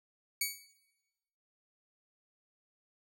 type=tone with exponential decay; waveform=10% pulse; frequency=2250 Hz; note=C#7; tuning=25 cents sharp; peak=-19 dBFS; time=0.41-0.67 s; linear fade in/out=5 ms; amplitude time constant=56 ms; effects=noise-tail reverb RT60 1.0 s tail -17 dB re dry